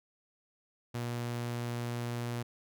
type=tone; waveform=sawtooth; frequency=119.6 Hz; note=A#2; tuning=45 cents sharp; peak=-30 dBFS; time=0.94-2.43 s; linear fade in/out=10 ms; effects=none